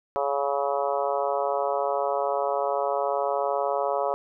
harmonic tone with a mistuned harmonic, 140.2 Hz, C#3, 20 cents sharp, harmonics 3 / 4 / 5 / 6 / 7 / 8 / 9, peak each -31 / -27 / -29 / -33 / -32 / -35 / -36 dBFS, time 0.16-4.14 s, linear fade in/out 0 ms, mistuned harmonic 9, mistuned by +20 cents, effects none

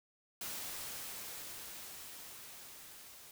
white noise with level ramp, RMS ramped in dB -42 to -55 dBFS, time 0.41-3.31 s, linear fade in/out 2 ms, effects none

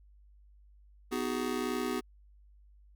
square chord, G# minor seventh, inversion first, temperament just, 249.2 / 311.5 / 373.8 / 415.3 Hz, B3 / D#4 / F#4 / G#4, +16 / +2 / +18 / 0 cents, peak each -36 / -40 / -37 / -39 dBFS, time 1.11-2.01 s, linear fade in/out 20 ms, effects added 50 Hz sine -56 dBFS peak until 2.95 s

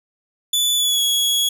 sawtooth tone with pitch glide, 3474 to 3344 Hz, A7 to G#7, -23 to +11 cents, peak -13 dBFS, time 0.53-1.49 s, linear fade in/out 5 ms, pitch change -66 cents, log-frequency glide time 0.76-1.02 s, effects none

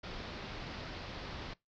pink low-pass noise, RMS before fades -44 dBFS, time 0.03-1.54 s, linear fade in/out 10 ms, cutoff 5100 Hz, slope 48 dB/octave, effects noise-tail reverb RT60 0.2 s tail -23 dB re dry

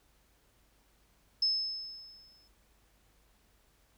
sine tone with exponential decay, 5220 Hz, E8, 18 cents flat, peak -24 dBFS, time 1.42-2.48 s, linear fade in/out 5 ms, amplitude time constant 230 ms, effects added 50 Hz sine -69 dBFS peak until 3.97 s + pink hiss -69 dBFS RMS until 3.97 s

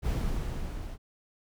brown noise with level ramp, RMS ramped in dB -27 to -39 dBFS, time 0.02-0.98 s, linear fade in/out 50 ms, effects none

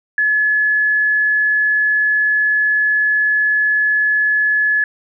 sine tone, 1708 Hz, G#6, 48 cents sharp, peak -12 dBFS, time 0.18-4.84 s, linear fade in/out 2 ms, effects none

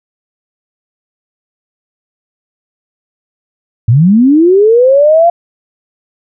sine linear sweep, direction up, 104 to 698.5 Hz, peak -3 dBFS, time 3.88-5.3 s, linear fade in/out 5 ms, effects none

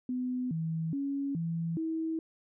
sine tone with pitch steps, 251.6 / 161.9 / 278.6 / 165.9 / 322.5 Hz, B3 / E3 / C#4 / E3 / E4, +32 / -31 / +9 / +11 / -38 cents, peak -30 dBFS, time 0.09-2.19 s, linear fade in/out 2 ms, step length 420 ms, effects none

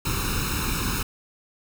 pink noise with comb filter, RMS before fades -26 dBFS, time 0.05-1.03 s, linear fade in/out 5 ms, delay 0.76 ms, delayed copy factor +0.95, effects none

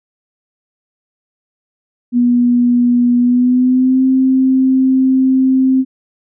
sine tone with pitch glide, 243 to 261.9 Hz, B3 to C4, -28 to +2 cents, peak -8 dBFS, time 2.12-5.85 s, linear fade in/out 50 ms, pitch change +130 cents, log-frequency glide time 3.18-4.04 s, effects none

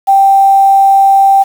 sine tone with quantisation, 784 Hz, G5, in tune, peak -3 dBFS, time 0.07-1.44 s, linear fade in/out 20 ms, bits 5, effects none

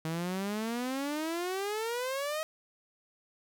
sawtooth exponential sweep, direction up, 157.5 to 637 Hz, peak -28 dBFS, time 0.05-2.43 s, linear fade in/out 0 ms, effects none

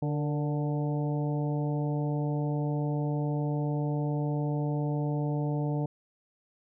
harmonic tone with a mistuned harmonic, 147.1 Hz, D3, 3 cents sharp, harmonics 1 / 2 / 3 / 4 / 5 / 6, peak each -28 / -34 / -38 / -40 / -42 / -44 dBFS, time 0.02-5.86 s, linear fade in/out 5 ms, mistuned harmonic 3, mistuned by +50 cents, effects none

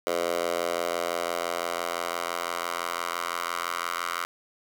10% pulse tone with high-pass filter sweep, 85.9 Hz, F2, 28 cents flat, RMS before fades -30 dBFS, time 0.07-4.25 s, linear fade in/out 0 ms, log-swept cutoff 540 to 1200 Hz, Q 2.2, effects none

